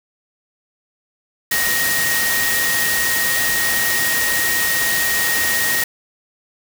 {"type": "tone in noise", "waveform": "sine", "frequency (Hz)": 1872, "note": "A#6", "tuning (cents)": 7, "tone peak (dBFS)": -19, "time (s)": [1.51, 5.84], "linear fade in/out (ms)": 5, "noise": "white", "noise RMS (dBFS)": -20, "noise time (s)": [1.51, 5.84], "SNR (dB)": -2, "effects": []}